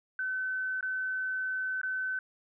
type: tone with dropouts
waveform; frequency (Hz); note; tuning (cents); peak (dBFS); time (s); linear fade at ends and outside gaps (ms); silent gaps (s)
sine; 1521; F#6; +47; -30; 0.19-2.19; 2; 0.809-0.827 / 1.815-1.832
effects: none